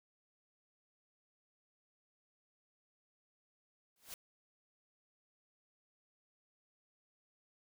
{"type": "noise with exponential growth", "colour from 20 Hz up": "white", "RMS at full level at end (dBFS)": -43, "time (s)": [3.96, 4.14], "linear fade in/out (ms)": 1, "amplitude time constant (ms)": 39, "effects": []}